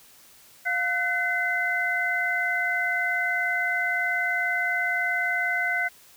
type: tone cluster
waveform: sine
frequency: 706 / 1508 / 2051 Hz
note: F5 / F#6 / C7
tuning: +19 / +32 / -35 cents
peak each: -31 / -26 / -26 dBFS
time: 0.65-5.89 s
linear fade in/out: 20 ms
effects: white hiss -53 dBFS RMS until 6.16 s